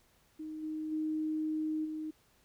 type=tone with level steps; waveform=sine; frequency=311.1 Hz; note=D#4; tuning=in tune; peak=-39 / -35 / -31 / -36 dBFS; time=0.39-2.11 s; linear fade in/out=10 ms; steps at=0.62 / 0.91 / 1.84 s; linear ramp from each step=20 ms; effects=pink hiss -68 dBFS RMS until 2.44 s